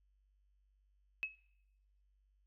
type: tone with exponential decay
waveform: sine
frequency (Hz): 2578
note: E7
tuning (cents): -39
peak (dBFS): -31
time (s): 1.23-1.35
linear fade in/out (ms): 0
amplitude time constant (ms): 25
effects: noise-tail reverb RT60 0.9 s tail -22 dB re dry + added 49 Hz sine -70 dBFS peak until 2.46 s